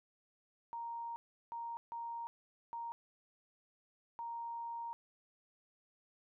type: tone bursts at uneven times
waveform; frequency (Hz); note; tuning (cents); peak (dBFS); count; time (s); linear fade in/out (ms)
sine; 932.3; A#5; 0; -40; 5; 0.73-1.16 / 1.52-1.77 / 1.92-2.27 / 2.73-2.92 / 4.19-4.93; 0
effects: none